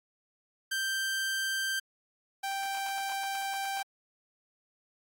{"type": "tone pair in turn", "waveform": "sawtooth", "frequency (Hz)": [1568, 784], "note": ["G6", "G5"], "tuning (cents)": [0, 0], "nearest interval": "octave", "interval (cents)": 1200, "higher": "first", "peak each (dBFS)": [-26, -28], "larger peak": "first", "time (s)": [[0.71, 1.8], [2.43, 3.83]], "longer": "second", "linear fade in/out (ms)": 10, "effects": ["AAC 64 kbps"]}